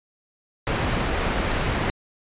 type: low-pass noise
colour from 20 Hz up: pink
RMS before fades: -24 dBFS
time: 0.67-1.9 s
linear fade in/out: 0 ms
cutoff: 2800 Hz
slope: 12 dB/octave
effects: resampled to 8000 Hz